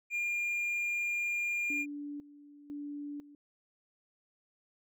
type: tone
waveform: triangle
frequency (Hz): 2408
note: D7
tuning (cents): +43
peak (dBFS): -29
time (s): 0.1-1.86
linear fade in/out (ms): 50
type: tone with tremolo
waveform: sine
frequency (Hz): 290.1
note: D4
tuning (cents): -21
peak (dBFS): -38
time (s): 1.7-3.35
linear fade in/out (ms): 2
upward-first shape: square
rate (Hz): 1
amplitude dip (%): 80
effects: none